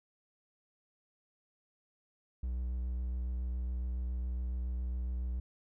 triangle tone with vibrato, 61.74 Hz, B1, in tune, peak -31 dBFS, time 2.43-5.4 s, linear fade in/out 5 ms, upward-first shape sine, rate 7.2 Hz, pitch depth 19 cents each way, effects none

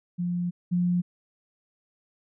sine tone pair in turn, 175.9 / 177.02 Hz, F3 / F3, +13 / +24 cents, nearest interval unison, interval 11 cents, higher second, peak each -25 / -21 dBFS, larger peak second, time 0.18-0.51 / 0.71-1.02 s, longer first, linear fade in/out 20 ms, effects none

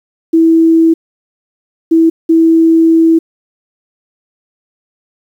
sine tone bursts at uneven times, 326.9 Hz, E4, 14 cents flat, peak -4 dBFS, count 3, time 0.33-0.94 / 1.91-2.1 / 2.29-3.19 s, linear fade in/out 10 ms, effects 7-bit

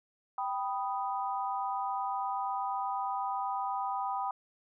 sine chord, G augmented, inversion none, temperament equal, 784 / 987.8 / 1244.5 Hz, G5 / B5 / D#6, 0 / 0 / 0 cents, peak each -34 / -35 / -38 dBFS, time 0.38-4.31 s, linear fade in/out 2 ms, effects none

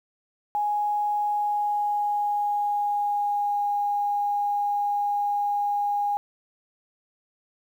sine tone with pitch glide, 830.6 to 818.7 Hz, G#5 to G#5, 0 to -25 cents, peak -22 dBFS, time 0.55-6.17 s, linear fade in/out 0 ms, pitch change -25 cents, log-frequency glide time 1.25-3.7 s, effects 9-bit

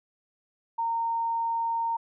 sine tone, 920 Hz, A#5, 23 cents flat, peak -25 dBFS, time 0.78-1.97 s, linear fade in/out 10 ms, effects none

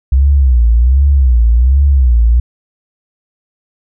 sine tone with vibrato, 63.4 Hz, B1, 46 cents sharp, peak -5 dBFS, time 0.12-2.4 s, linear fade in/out 5 ms, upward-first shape sine, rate 1.3 Hz, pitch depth 190 cents each way, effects none

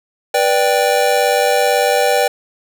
square chord, G major, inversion first, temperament just, 490 / 588 / 784 Hz, B4 / D5 / G5, -14 / +2 / 0 cents, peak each -17 dBFS, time 0.34-2.28 s, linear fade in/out 5 ms, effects none

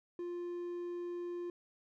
triangle tone, 350 Hz, F4, 4 cents sharp, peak -36 dBFS, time 0.19-1.5 s, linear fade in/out 2 ms, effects none

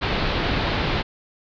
pink low-pass noise, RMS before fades -23 dBFS, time 0.01-1.03 s, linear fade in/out 20 ms, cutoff 4400 Hz, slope 48 dB/octave, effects none

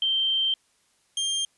sine / sawtooth tone pair in turn, 3136 / 3191 Hz, G7 / G7, 0 / +30 cents, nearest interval unison, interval 30 cents, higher second, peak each -21 dBFS, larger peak neither, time 0.02-0.54 / 1.17-1.45 s, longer first, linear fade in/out 2 ms, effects white hiss -66 dBFS RMS until 1.57 s + resampled to 24000 Hz

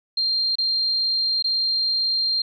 sine tone with dropouts, 4186 Hz, C8, in tune, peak -19 dBFS, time 0.17-2.42 s, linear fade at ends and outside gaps 5 ms, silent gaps 0.555-0.584 / 1.425-1.442 s, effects none

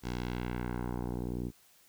10% pulse tone with low-pass filter sweep, 60.8 Hz, B1, 26 cents flat, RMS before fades -36 dBFS, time 0.02-1.52 s, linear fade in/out 50 ms, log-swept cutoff 6700 to 310 Hz, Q 1.1, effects white hiss -63 dBFS RMS until 1.88 s

